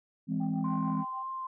sine chord, E augmented, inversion none, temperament equal with one note detuned, 164.81 / 206 / 261.6 Hz, E3 / G#3 / B#3, 0 / -14 / 0 cents, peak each -32 dBFS, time 0.27-1.05 s, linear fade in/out 50 ms
sine tone with tremolo, 784 Hz, G5, in tune, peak -38 dBFS, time 0.4-1.23 s, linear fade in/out 5 ms, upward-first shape triangle, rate 6.7 Hz, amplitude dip 95%
sine tone with vibrato, 1044 Hz, C6, 4 cents flat, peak -34 dBFS, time 0.64-1.47 s, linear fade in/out 5 ms, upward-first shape triangle, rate 1.9 Hz, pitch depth 19 cents each way
effects tanh soft clip ceiling -20 dBFS

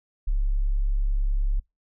sine tone, 34.65 Hz, C#1, in tune, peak -20 dBFS, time 0.27-1.6 s, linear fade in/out 10 ms, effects noise-tail reverb RT60 0.2 s tail -25 dB re dry

